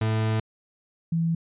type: tone pair in turn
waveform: 40% pulse / sine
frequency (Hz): 110 / 165.58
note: A2 / E3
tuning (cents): 0 / +8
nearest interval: perfect fifth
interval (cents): 708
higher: second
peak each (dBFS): -21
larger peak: neither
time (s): 0.01-0.4 / 1.12-1.35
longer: first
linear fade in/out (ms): 5
effects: resampled to 8000 Hz